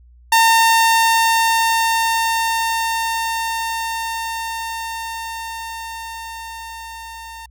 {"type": "tone with level ramp", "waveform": "sawtooth", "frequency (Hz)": 909, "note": "A#5", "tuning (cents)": -44, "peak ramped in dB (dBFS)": [-6, -29], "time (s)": [0.32, 7.46], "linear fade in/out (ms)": 5, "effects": ["added 60 Hz sine -44 dBFS peak until 7.5 s"]}